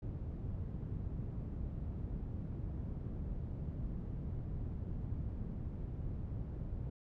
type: low-pass noise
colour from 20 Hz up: white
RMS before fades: -41 dBFS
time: 0.02-6.9 s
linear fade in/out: 5 ms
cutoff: 120 Hz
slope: 12 dB/octave
effects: none